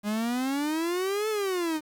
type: exponential two-way sweep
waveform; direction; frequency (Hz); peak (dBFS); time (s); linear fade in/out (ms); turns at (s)
45% pulse; up then down; 203.3 to 440 to 300.9; -26; 0.03-1.81; 50; 1.29
effects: 9-bit